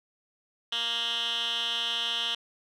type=tone with band-pass filter; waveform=10% pulse; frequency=233.1 Hz; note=A#3; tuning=in tune; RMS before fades=-30 dBFS; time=0.72-2.35 s; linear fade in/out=5 ms; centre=3100 Hz; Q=5.9; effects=none